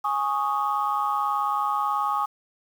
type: chord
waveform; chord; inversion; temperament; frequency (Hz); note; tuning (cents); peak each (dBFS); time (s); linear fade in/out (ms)
sine; Ab suspended fourth; none; just; 830.6 / 1107.5 / 1245.9; Ab5 / Db6 / Eb6; 0 / -2 / +2; -26; 0.04-2.26; 10
effects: tanh soft clip ceiling -14 dBFS + 8-bit